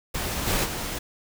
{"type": "noise with level steps", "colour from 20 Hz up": "pink", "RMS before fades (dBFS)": [-29, -24, -31], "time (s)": [0.14, 0.99], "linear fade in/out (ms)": 10, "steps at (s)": [0.46, 0.64], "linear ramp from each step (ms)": 20, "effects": []}